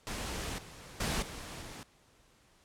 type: noise with level steps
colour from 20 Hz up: pink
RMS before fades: -38 / -50 / -33 / -44 / -46 dBFS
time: 0.07-1.83 s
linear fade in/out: 0 ms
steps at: 0.58 / 1 / 1.22 / 1.61 s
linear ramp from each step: 5 ms
effects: pink hiss -65 dBFS RMS until 2.64 s + low-pass 10000 Hz 12 dB/octave